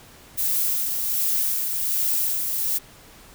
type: noise with tremolo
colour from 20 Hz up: violet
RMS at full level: -22 dBFS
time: 0.37-2.79 s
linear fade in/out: 20 ms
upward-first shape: sine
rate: 1.3 Hz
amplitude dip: 35%
effects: pink hiss -48 dBFS RMS until 3.34 s